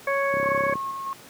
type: harmonic tone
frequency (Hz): 554.4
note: C#5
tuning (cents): 0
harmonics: 1 / 2 / 3 / 4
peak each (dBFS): -24 / -27 / -29 / -30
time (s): 0.07-0.74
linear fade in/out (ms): 5
type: click train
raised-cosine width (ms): 3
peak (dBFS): -18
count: 15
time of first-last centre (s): 0.34-0.755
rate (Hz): 33.7
type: tone with tremolo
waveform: sine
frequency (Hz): 1086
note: C#6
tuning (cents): -36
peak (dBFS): -27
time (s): 0.44-1.13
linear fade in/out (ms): 0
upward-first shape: square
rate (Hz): 3.2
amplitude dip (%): 30
effects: pink hiss -46 dBFS RMS until 1.29 s + high-pass 150 Hz 12 dB/octave